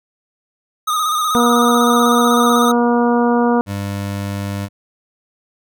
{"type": "tone with vibrato", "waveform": "square", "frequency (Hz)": 1241, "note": "D#6", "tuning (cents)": -5, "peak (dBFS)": -16, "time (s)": [0.87, 2.72], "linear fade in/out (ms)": 10, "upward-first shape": "square", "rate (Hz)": 16, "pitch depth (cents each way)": 40}
{"type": "harmonic tone", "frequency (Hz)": 239.1, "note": "A#3", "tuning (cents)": 44, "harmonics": [1, 2, 3, 4, 5, 6], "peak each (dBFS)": [-14, -17, -21, -21, -25, -28], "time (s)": [1.35, 3.61], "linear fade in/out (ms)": 0}
{"type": "tone", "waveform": "25% pulse", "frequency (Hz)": 100, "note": "G2", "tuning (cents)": 35, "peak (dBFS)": -17, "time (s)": [3.66, 4.69], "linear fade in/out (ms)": 50}
{"effects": []}